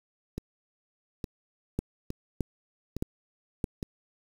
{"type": "two click trains", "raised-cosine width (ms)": 3, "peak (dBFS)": [-21, -15], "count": [5, 4], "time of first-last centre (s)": [[0.38, 3.828], [1.79, 3.642]], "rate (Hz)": [1.16, 1.62], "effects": ["7-bit"]}